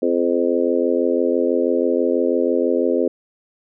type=harmonic tone with a mistuned harmonic; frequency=86.1 Hz; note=F2; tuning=24 cents flat; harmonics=3 / 4 / 5 / 6 / 7; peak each=-22 / -21 / -21 / -21 / -27 dBFS; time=0.02-3.08 s; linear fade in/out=5 ms; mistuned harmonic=7; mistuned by=+19 cents; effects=none